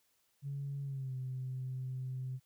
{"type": "tone with pitch glide", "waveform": "sine", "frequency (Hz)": [140.1, 129.22], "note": ["C#3", "C3"], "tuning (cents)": [19, -21], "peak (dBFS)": -36, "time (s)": [0.42, 2.4], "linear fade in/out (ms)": 50, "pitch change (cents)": -140, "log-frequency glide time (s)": [0.83, 1.14], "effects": ["tanh soft clip ceiling -32 dBFS", "white hiss -75 dBFS RMS until 2.45 s"]}